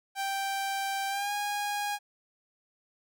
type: tone with pitch glide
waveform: sawtooth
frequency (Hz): 784 to 821.1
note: G5 to G#5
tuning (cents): 0 to -20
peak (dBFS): -26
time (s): 0.15-1.99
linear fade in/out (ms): 50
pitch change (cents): +80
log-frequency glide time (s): 1.09-1.32
effects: none